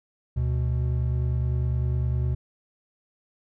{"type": "tone pair together", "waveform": "triangle", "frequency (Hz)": [73.4, 123.3], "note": ["D2", "B2"], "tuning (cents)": [0, -2], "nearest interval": "major sixth", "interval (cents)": 898, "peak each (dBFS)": -23, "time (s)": [0.36, 2.35], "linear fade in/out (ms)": 10, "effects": []}